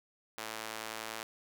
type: tone with high-pass filter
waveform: sawtooth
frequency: 110.2 Hz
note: A2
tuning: 3 cents sharp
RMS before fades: -42 dBFS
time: 0.38-1.23 s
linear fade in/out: 0 ms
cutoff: 710 Hz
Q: 0.53
effects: none